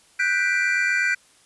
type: chord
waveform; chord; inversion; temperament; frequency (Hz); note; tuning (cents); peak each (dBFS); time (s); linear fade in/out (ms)
triangle; G major seventh; third; equal with one note detuned; 1480 / 1568 / 1975.5 / 2366; F#6 / G6 / B6 / D7; 0 / 0 / 0 / +12; -23; 0.19-1.15; 10
effects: white hiss -56 dBFS RMS until 1.45 s + resampled to 24000 Hz